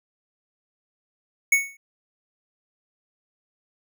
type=tone with exponential decay; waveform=square; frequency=2217 Hz; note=C#7; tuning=in tune; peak=-13 dBFS; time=1.52-1.77 s; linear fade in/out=5 ms; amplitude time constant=53 ms; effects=none